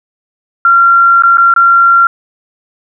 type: tone with dropouts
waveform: sine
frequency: 1375 Hz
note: F6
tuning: 27 cents flat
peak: -3 dBFS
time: 0.65-2.07 s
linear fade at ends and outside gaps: 2 ms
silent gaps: 1.223-1.235 / 1.372-1.381 / 1.539-1.562 s
effects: none